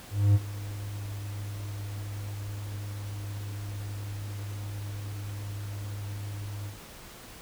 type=tone with ADSR envelope; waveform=triangle; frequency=101.8 Hz; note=G#2; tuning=34 cents flat; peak=-14 dBFS; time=0.1-6.79 s; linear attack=250 ms; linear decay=35 ms; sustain=-18 dB; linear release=130 ms; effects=pink hiss -47 dBFS RMS until 7.41 s